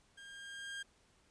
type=tone with level ramp; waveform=30% pulse; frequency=1608 Hz; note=G6; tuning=44 cents sharp; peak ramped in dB=-49 to -38 dBFS; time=0.17-0.83 s; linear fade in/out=10 ms; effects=pink hiss -70 dBFS RMS until 1.3 s + resampled to 22050 Hz